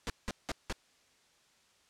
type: noise bursts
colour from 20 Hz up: pink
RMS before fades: -35 dBFS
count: 4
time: 0.07-0.726 s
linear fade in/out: 0 ms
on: 29 ms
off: 180 ms
effects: white hiss -67 dBFS RMS until 1.89 s + low-pass 7000 Hz 12 dB/octave